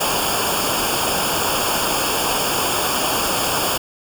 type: noise with comb filter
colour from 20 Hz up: pink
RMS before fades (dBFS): -20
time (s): 0-3.78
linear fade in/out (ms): 10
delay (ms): 0.5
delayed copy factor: -0.85
effects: none